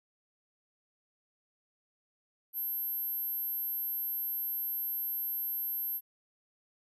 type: tone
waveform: sine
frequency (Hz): 12720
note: G9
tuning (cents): +24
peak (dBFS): -32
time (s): 2.53-6.01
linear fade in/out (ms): 50
effects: none